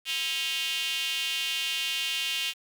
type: tone with high-pass filter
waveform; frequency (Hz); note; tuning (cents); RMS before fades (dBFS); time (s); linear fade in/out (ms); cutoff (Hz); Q
square; 146.83; D3; 0; -30; 0.05-2.54; 50; 2900; 4.6
effects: 8-bit